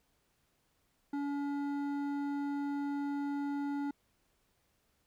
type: tone with hard clipping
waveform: sine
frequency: 284.4 Hz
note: C#4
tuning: 45 cents sharp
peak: -35 dBFS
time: 1.13-3.91 s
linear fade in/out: 5 ms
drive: 10 dB
effects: pink hiss -75 dBFS RMS until 5.06 s